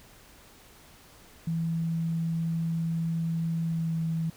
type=tone with pitch glide; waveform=sine; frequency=164.81 to 162.73 Hz; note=E3 to E3; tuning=0 to -22 cents; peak=-26 dBFS; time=1.47-4.3 s; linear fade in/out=5 ms; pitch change=-22 cents; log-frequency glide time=3.64-4.01 s; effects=pink hiss -54 dBFS RMS until 4.36 s